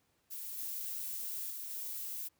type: noise with level steps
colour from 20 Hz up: violet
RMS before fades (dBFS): -43 / -40 / -43 / -41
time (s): 0.3-2.29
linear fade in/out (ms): 20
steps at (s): 0.58 / 1.5 / 1.7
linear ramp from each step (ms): 2
effects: pink hiss -75 dBFS RMS until 2.39 s + high-pass 60 Hz 12 dB/octave